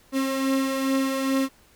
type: beating tone pair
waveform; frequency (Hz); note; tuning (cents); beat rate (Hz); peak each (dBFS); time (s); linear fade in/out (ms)
35% pulse; 267.8 / 270.2; C4 / C#4; +40 / -44; 2.4; -21 / -28; 0.12-1.49; 50
effects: pink hiss -57 dBFS RMS until 1.75 s